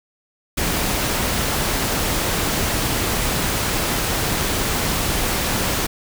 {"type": "noise", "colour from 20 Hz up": "pink", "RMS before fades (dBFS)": -21, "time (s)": [0.57, 5.87], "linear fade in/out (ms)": 10, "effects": []}